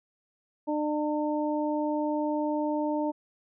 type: harmonic tone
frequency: 300 Hz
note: D4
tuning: 37 cents sharp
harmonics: 1 / 2 / 3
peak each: -28 / -31 / -33 dBFS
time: 0.67-3.12 s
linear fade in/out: 20 ms
effects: none